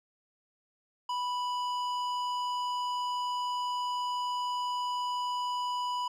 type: tone with hard clipping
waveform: sine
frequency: 987 Hz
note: B5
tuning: 1 cent flat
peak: -32 dBFS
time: 1.09-6.08 s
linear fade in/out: 5 ms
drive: 11 dB
effects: resampled to 32000 Hz